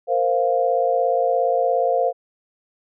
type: chord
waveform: sine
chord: Bb suspended second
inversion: none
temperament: equal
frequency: 466.2 / 523.3 / 698.5 Hz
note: Bb4 / C5 / F5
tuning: 0 / 0 / 0 cents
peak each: -23 / -20 / -20 dBFS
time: 0.07-2.13 s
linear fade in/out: 50 ms
effects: none